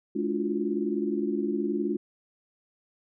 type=tone cluster; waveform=sine; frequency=213.1 / 288.8 / 340.4 / 359.7 Hz; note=G#3 / D4 / F4 / F#4; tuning=+45 / -29 / -44 / -49 cents; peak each=-31 dBFS; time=0.15-1.97 s; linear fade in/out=10 ms; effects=none